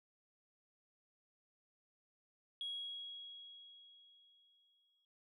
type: tone with exponential decay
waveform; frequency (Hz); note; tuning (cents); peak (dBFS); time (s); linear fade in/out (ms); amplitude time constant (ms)
sine; 3313; G#7; -5; -38; 2.61-5.05; 1; 530
effects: noise-tail reverb RT60 0.5 s tail -20 dB re dry + tanh soft clip ceiling -36 dBFS